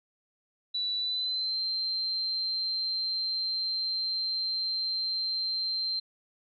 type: tone with pitch glide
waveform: sine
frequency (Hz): 3951 to 4138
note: B7 to C8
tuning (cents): 0 to -20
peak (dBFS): -28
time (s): 0.74-6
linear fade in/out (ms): 10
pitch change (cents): +80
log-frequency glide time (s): 0.97-1.59
effects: none